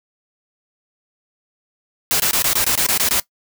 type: noise bursts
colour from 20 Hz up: white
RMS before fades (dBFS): -17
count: 10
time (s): 2.11-3.198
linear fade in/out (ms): 0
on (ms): 89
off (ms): 22
effects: noise-tail reverb RT60 0.1 s tail -19 dB re dry